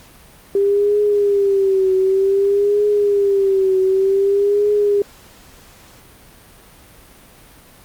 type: tone with vibrato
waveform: sine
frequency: 395.9 Hz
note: G4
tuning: 17 cents sharp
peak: -12 dBFS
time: 0.55-5.02 s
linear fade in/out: 2 ms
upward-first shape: triangle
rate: 0.54 Hz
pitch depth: 89 cents each way
effects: pink hiss -45 dBFS RMS until 7.84 s + Opus 48 kbps